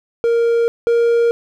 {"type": "tone pair in turn", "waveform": "triangle", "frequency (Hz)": [466.2, 468.3], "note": ["A#4", "A#4"], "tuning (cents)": [0, 8], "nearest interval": "unison", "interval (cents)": 8, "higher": "second", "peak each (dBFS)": [-10, -9], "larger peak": "second", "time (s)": [[0.24, 0.68], [0.87, 1.31]], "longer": "neither", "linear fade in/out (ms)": 0, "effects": []}